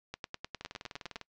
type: two click trains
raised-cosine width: 0.2 ms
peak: -21 / -24 dBFS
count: 11 / 13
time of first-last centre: 0.14-1.158 / 0.61-1.213 s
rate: 9.82 / 19.9 Hz
effects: noise-tail reverb RT60 0.1 s tail -25 dB re dry + low-pass 6000 Hz 12 dB/octave